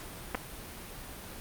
clicks, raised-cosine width 0.5 ms, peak -16 dBFS, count 2, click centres 0.347 / 0.351 s, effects pink hiss -44 dBFS RMS until 1.4 s + Opus 48 kbps

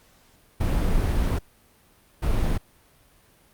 brown noise bursts at uneven times, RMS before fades -22 dBFS, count 2, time 0.6-1.39 / 2.22-2.58 s, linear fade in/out 10 ms, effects pink hiss -58 dBFS RMS until 3.53 s + Opus 48 kbps

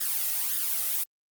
blue noise with flanger, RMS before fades -28 dBFS, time 0-1.04 s, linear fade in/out 10 ms, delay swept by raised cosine 0.58 to 1.56 ms, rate 1.8 Hz, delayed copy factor +0.8, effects Opus 32 kbps

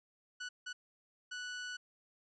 sawtooth tone bursts at uneven times, 1480 Hz, F#6, in tune, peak -37 dBFS, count 3, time 0.4-0.49 / 0.66-0.73 / 1.31-1.77 s, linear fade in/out 10 ms, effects resampled to 16000 Hz

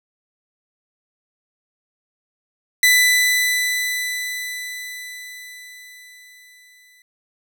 sawtooth tone with exponential decay, 1993 Hz, B6, 15 cents sharp, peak -7 dBFS, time 2.83-7.02 s, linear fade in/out 2 ms, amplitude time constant 910 ms, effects none

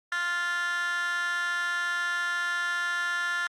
15% pulse tone with high-pass filter, 349.2 Hz, F4, in tune, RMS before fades -29 dBFS, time 0.12-3.47 s, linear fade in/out 2 ms, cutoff 1600 Hz, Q 7.8, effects low-pass 8000 Hz 12 dB/octave + Opus 48 kbps

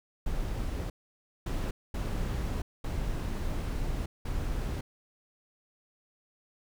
brown noise bursts at uneven times, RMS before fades -32 dBFS, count 5, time 0.26-0.9 / 1.46-1.71 / 1.94-2.62 / 2.84-4.06 / 4.25-4.81 s, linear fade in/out 5 ms, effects none

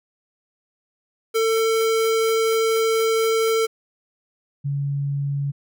square / sine tone pair in turn, 447.9 / 141.08 Hz, A4 / C#3, +31 / +31 cents, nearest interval octave + minor sixth, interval 2000 cents, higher first, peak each -18 / -21 dBFS, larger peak first, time 1.34-3.67 / 4.64-5.52 s, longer first, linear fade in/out 20 ms, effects none

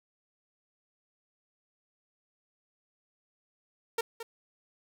sawtooth tone with echo, 459.2 Hz, A#4, 26 cents flat, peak -23 dBFS, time 3.98-4.01 s, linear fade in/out 5 ms, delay 220 ms, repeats 1, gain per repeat -11 dB, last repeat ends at 4.23 s, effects none

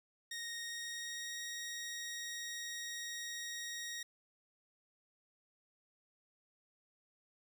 15% pulse tone with pitch glide, 1863 to 1881.4 Hz, A#6 to A#6, -2 to +15 cents, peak -35 dBFS, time 0.31-4.03 s, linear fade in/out 5 ms, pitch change +17 cents, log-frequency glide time 0.58-1.4 s, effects none

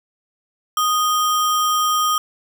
sine tone with sample-and-hold, 1240 Hz, D#6, 6 cents flat, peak -15 dBFS, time 0.77-2.18 s, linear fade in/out 2 ms, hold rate 4410 Hz, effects none

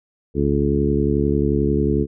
harmonic tone with a mistuned harmonic, 71.2 Hz, C#2, 47 cents sharp, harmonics 1 / 2 / 3 / 4 / 5 / 6, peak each -23 / -23 / -23 / -23 / -23 / -23 dBFS, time 0.34-2.07 s, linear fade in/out 50 ms, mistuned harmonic 1, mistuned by -25 cents, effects none

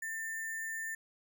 sine tone with sample-and-hold, 1796 Hz, A6, 35 cents sharp, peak -36 dBFS, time 0.02-0.95 s, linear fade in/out 5 ms, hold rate 8820 Hz, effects none

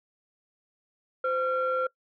sine tone pair together, 515.6 / 1372 Hz, C5 / F6, -26 / -31 cents, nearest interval octave + perfect fourth, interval 1695 cents, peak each -26 dBFS, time 1.24-1.87 s, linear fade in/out 5 ms, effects noise-tail reverb RT60 0.1 s tail -22 dB re dry + tanh soft clip ceiling -19 dBFS

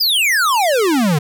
square exponential sweep, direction down, 5130 to 139 Hz, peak -13 dBFS, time 0-1.19 s, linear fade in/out 10 ms, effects none

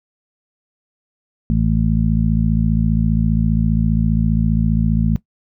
harmonic tone, 55 Hz, A1, in tune, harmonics 1 / 2 / 3 / 4, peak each -18 / -21 / -18 / -19 dBFS, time 1.5-5.16 s, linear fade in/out 0 ms, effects noise-tail reverb RT60 0.1 s tail -18 dB re dry

